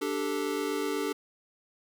square chord, D suspended fourth, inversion none, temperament equal, 293.7 / 392 / 440 Hz, D4 / G4 / A4, 0 / 0 / 0 cents, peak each -34 dBFS, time 0.01-1.13 s, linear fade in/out 10 ms, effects none

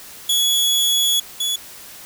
sawtooth tone pair in turn, 3376 / 3403 Hz, G#7 / G#7, +28 / +41 cents, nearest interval unison, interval 13 cents, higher second, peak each -12 / -16 dBFS, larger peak first, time 0.29-1.2 / 1.4-1.56 s, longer first, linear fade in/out 5 ms, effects white hiss -39 dBFS RMS until 2.05 s

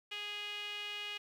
sawtooth tone with band-pass filter, 413.9 Hz, G#4, 6 cents flat, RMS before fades -42 dBFS, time 0.11-1.18 s, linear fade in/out 10 ms, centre 2800 Hz, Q 5.1, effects 11-bit

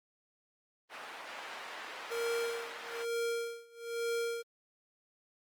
white band-pass noise, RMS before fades -45 dBFS, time 0.89-3.06 s, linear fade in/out 50 ms, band 540 to 2000 Hz, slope 12 dB/octave
square tone with tremolo, 466.2 Hz, A#4, in tune, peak -32 dBFS, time 2.1-4.43 s, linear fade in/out 20 ms, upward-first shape sine, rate 1.1 Hz, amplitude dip 95%
effects Opus 24 kbps

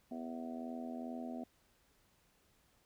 harmonic tone, 82.41 Hz, E2, in tune, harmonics 3 / 4 / 5 / 6 / 7 / 8 / 9, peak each -42 / -53 / -55 / -57 / -56 / -49 / -52 dBFS, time 0.11-1.44 s, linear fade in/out 5 ms, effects pink hiss -72 dBFS RMS until 2.85 s

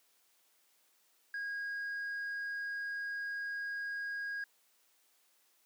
sine tone with tanh clipping, 1637 Hz, G#6, 25 cents flat, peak -37 dBFS, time 1.34-4.44 s, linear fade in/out 2 ms, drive 2 dB, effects white hiss -71 dBFS RMS until 5.65 s + high-pass 300 Hz 12 dB/octave

